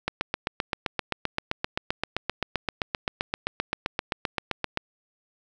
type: click train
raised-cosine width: 0.3 ms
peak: -9 dBFS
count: 37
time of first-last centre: 0.08-4.774 s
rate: 7.67 Hz
effects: none